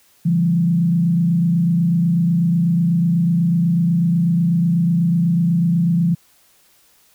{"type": "tone with frequency modulation", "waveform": "sine", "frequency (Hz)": 170, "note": "F3", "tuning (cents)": -46, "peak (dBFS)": -13, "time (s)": [0.25, 6.15], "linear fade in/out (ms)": 10, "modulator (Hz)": 28.1, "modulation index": 0.65, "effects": ["white hiss -55 dBFS RMS until 7.14 s"]}